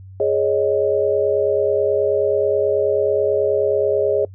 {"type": "chord", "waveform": "sine", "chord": "Ab suspended fourth", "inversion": "none", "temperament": "just", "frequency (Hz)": [415.3, 553.7, 623], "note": ["Ab4", "Db5", "Eb5"], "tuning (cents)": [0, -2, 2], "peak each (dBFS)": [-18, -19, -21], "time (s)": [0.2, 4.25], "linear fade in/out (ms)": 2, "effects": ["noise-tail reverb RT60 0.1 s tail -25 dB re dry", "added 95 Hz sine -36 dBFS peak until 4.34 s"]}